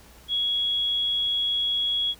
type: tone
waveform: sine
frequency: 3335 Hz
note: G#7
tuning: 7 cents sharp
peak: -22 dBFS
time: 0.28-2.15 s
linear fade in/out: 50 ms
effects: added 60 Hz sine -53 dBFS peak until 2.19 s + pink hiss -52 dBFS RMS until 2.19 s